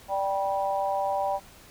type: chord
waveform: sine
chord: G major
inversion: second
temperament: equal with one note detuned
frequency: 587.3 / 784 / 973.6 Hz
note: D5 / G5 / B5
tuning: 0 / 0 / -25 cents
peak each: -29 / -27 / -32 dBFS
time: 0.08-1.4 s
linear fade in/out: 50 ms
effects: pink hiss -51 dBFS RMS until 1.7 s